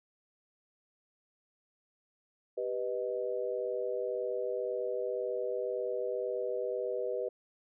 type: chord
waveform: sine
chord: G augmented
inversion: none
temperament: equal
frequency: 392 / 493.9 / 622.3 Hz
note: G4 / B4 / D#5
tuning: 0 / 0 / 0 cents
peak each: -37 / -34 / -38 dBFS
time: 2.57-7.29 s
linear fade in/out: 10 ms
effects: none